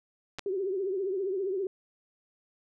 clicks, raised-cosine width 0.2 ms, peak -19 dBFS, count 2, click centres 0.386 / 0.393 s
sine tone with vibrato, 383.9 Hz, G4, 36 cents flat, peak -28 dBFS, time 0.46-1.67 s, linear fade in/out 2 ms, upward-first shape triangle, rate 15 Hz, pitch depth 120 cents each way
effects none

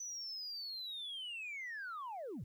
sine linear sweep, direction down, 6020 to 83 Hz, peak -40 dBFS, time 0-2.44 s, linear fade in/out 5 ms, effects tanh soft clip ceiling -39 dBFS + 12-bit

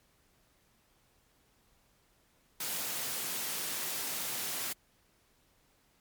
white high-pass noise, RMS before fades -36 dBFS, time 2.6-4.73 s, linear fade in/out 5 ms, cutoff 110 Hz, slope 24 dB/octave, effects pink hiss -69 dBFS RMS until 6 s + MP3 96 kbps

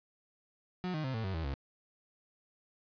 35% pulse tone with pitch steps, 181.9 / 154.74 / 131.63 / 111.97 / 95.25 / 81.03 / 68.93 Hz, F#3 / D#3 / C3 / A2 / G2 / E2 / C#2, -29 / -9 / +11 / +31 / -49 / -29 / -9 cents, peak -32 dBFS, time 0.84-1.54 s, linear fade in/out 0 ms, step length 100 ms, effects resampled to 11025 Hz + 10-bit

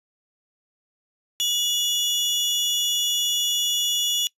30% pulse tone pair together, 2895 / 3432 Hz, F#7 / A7, -38 / -44 cents, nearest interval minor third, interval 294 cents, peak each -21 dBFS, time 1.4-4.27 s, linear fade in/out 0 ms, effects noise-tail reverb RT60 0.1 s tail -22 dB re dry + resampled to 32000 Hz

